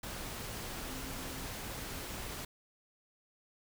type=tone in noise; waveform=sine; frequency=262.4 Hz; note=C4; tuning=5 cents sharp; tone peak=-49 dBFS; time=0.85-1.47 s; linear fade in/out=5 ms; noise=pink; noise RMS=-42 dBFS; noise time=0.03-2.45 s; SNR=-10 dB; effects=none